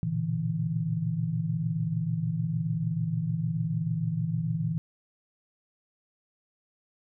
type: tone cluster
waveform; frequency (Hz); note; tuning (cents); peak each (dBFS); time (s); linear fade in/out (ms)
sine; 114.2 / 120.9 / 144.1 / 163.1; A#2 / B2 / D3 / E3; -35 / -36 / -33 / -18; -33 / -36 / -35 / -28; 0.03-4.78; 0
effects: none